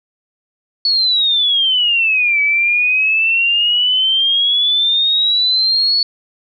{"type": "exponential two-way sweep", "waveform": "sine", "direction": "down then up", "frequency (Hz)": [4435, 2281, 4435], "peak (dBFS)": -11, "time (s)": [0.85, 6.03], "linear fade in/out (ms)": 2, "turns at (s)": 2.41, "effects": []}